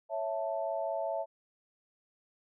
sine chord, A major, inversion first, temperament equal, 554.4 / 659.3 / 880 Hz, C#5 / E5 / A5, 0 / 0 / 0 cents, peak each -37 / -33 / -39 dBFS, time 0.09-1.26 s, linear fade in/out 50 ms, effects none

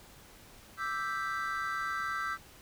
triangle chord, E minor seventh, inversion third, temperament equal, 1174.7 / 1318.5 / 1568 / 1975.5 Hz, D6 / E6 / G6 / B6, 0 / 0 / 0 / 0 cents, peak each -38 / -34 / -35 / -40 dBFS, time 0.77-2.38 s, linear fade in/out 50 ms, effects pink hiss -55 dBFS RMS until 2.61 s

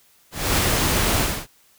pink noise with ADSR envelope, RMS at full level -18 dBFS, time 0.31-1.47 s, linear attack 270 ms, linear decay 7 ms, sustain -2 dB, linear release 270 ms, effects white hiss -57 dBFS RMS until 1.78 s

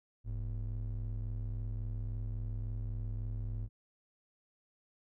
triangle ring-modulated tone, 74.6 Hz, D2, 28 cents sharp, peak -30 dBFS, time 0.24-3.69 s, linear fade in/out 50 ms, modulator 31.8 Hz, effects none

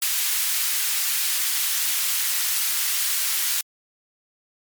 white high-pass noise, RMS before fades -23 dBFS, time 0.02-3.61 s, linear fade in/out 2 ms, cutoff 1600 Hz, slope 12 dB/octave, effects MP3 96 kbps

